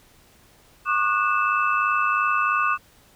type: tone cluster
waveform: sine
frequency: 1102 / 1205 / 1467 / 2629 Hz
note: C#6 / D6 / F#6 / E7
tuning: -11 / +44 / -15 / -5 cents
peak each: -25 / -22 / -25 / -27 dBFS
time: 0.85-2.78 s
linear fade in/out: 50 ms
effects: pink hiss -55 dBFS RMS until 3.15 s